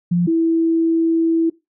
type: tone pair in turn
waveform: sine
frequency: 174.61 / 328.7 Hz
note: F3 / E4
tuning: 0 / -5 cents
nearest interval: major seventh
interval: 1095 cents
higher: second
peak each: -13 dBFS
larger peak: neither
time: 0.11-0.27 / 0.27-1.5 s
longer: second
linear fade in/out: 10 ms
effects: noise-tail reverb RT60 0.2 s tail -19 dB re dry